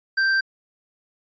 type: tone with tanh clipping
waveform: sine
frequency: 1568 Hz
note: G6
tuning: in tune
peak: -19 dBFS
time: 0.17-0.41 s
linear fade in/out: 10 ms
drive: 11 dB
effects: resampled to 16000 Hz